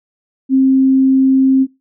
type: tone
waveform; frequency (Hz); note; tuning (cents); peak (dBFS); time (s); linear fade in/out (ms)
sine; 265.3; C4; +24; -7; 0.49-1.67; 50
effects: noise-tail reverb RT60 0.2 s tail -17 dB re dry